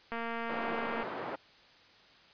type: click train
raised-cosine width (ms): 0.5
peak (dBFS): -23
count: 211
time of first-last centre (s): 0.12-1.029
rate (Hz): 231
type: band-pass noise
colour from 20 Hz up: pink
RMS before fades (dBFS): -39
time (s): 0.49-1.36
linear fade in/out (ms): 10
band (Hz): 360 to 1300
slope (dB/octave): 12
effects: white hiss -59 dBFS RMS until 2.33 s + resampled to 11025 Hz